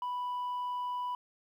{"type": "tone", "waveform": "sine", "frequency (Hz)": 987.8, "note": "B5", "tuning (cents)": 0, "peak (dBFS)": -30, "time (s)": [0.02, 1.15], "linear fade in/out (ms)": 2, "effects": ["tanh soft clip ceiling -32 dBFS", "11-bit"]}